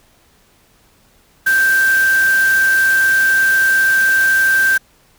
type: tone in noise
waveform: sine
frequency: 1568 Hz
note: G6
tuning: in tune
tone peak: -10 dBFS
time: 1.46-4.78 s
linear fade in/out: 10 ms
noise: white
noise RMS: -26 dBFS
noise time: 1.46-4.78 s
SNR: +13 dB
effects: pink hiss -53 dBFS RMS until 5.18 s